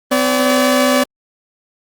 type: tone pair together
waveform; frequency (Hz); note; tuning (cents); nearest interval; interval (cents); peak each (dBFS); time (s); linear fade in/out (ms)
sawtooth; 254.4 / 574; C4 / D5; -48 / -40; octave + major second; 1408; -10; 0.11-1.04; 10
effects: Opus 24 kbps